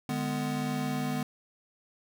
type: chord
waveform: square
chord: G# diminished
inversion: second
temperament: just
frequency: 149.51 / 207.7 / 249.2 Hz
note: D3 / G#3 / B3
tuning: +31 / 0 / +16 cents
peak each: -35 / -37 / -33 dBFS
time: 0.09-1.23 s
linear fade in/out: 2 ms
effects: none